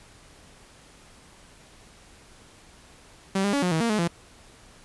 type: tone with pitch steps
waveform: sawtooth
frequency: 193.2 / 201.9 / 282.8 / 179.9 / 160.3 / 232.4 / 212.7 / 170.4 Hz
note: G3 / G#3 / C#4 / F#3 / E3 / A#3 / G#3 / F3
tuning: -25 / -49 / +35 / -48 / -48 / -5 / +42 / -42 cents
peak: -18 dBFS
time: 3.35-4.078 s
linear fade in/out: 5 ms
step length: 91 ms
effects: pink hiss -52 dBFS RMS until 4.84 s + resampled to 24000 Hz